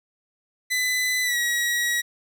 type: tone with pitch glide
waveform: sawtooth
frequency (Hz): 2005 to 1912.2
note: B6 to A#6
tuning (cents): +26 to +44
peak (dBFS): -18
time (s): 0.7-2.02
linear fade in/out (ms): 20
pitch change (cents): -82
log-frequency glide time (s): 1.23-1.37
effects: 10-bit